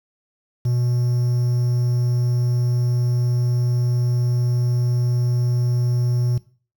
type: tone with quantisation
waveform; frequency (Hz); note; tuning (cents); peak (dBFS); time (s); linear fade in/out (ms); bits
triangle; 122.1; B2; -19; -15; 0.65-6.38; 5; 7
effects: noise-tail reverb RT60 0.4 s tail -19 dB re dry